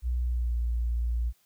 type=tone with pitch glide; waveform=sine; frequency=61 to 58.68 Hz; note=B1 to A#1; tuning=-21 to +12 cents; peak=-25 dBFS; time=0.02-1.33 s; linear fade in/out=50 ms; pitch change=-67 cents; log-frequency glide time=0.26-0.55 s; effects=white hiss -67 dBFS RMS until 1.45 s